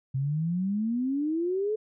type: exponential sweep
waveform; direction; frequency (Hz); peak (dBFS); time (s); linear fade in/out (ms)
sine; up; 130 to 440; -25; 0.14-1.76; 10
effects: none